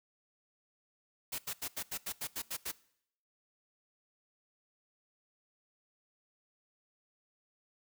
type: noise bursts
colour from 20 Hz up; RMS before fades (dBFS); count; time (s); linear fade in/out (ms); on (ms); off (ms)
white; -38; 10; 1.32-2.718; 10; 66; 82
effects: noise-tail reverb RT60 0.7 s tail -21 dB re dry